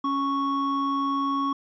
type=tone pair together; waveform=triangle; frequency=277.2 / 1108.7 Hz; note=C#4 / C#6; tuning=0 / 0 cents; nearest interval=2 octaves; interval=2400 cents; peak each=-25 / -23 dBFS; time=0.04-1.53 s; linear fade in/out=5 ms; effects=resampled to 16000 Hz